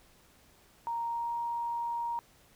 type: tone with pitch glide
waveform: sine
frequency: 932.3 to 939.3 Hz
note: A#5 to A#5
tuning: 0 to +13 cents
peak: -31 dBFS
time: 0.87-2.19 s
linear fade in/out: 0 ms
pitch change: +13 cents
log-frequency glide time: 1.06-1.33 s
effects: pink hiss -62 dBFS RMS until 2.55 s